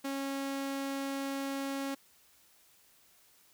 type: tone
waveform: sawtooth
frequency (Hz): 274.3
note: C#4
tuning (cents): -18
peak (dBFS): -30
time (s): 0.04-1.95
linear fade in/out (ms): 10
effects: white hiss -64 dBFS RMS until 3.53 s